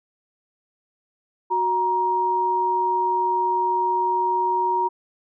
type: tone pair together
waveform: sine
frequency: 368.5 / 942.1 Hz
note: F#4 / A#5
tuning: -7 / +18 cents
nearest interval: octave + major third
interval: 1625 cents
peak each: -27 / -19 dBFS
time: 1.5-4.89 s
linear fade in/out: 20 ms
effects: none